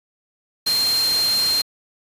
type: tone in noise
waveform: sine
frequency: 4186 Hz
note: C8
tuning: in tune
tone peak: -17 dBFS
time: 0.66-1.62 s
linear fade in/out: 10 ms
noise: white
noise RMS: -26 dBFS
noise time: 0.66-1.62 s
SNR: +6 dB
effects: resampled to 32000 Hz